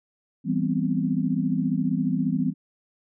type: chord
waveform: sine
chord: C major seventh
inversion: first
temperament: equal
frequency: 164.81 / 196 / 246.9 / 261.6 Hz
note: E3 / G3 / B3 / C4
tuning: 0 / 0 / 0 / 0 cents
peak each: -27 dBFS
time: 0.44-2.54 s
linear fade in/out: 50 ms
effects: none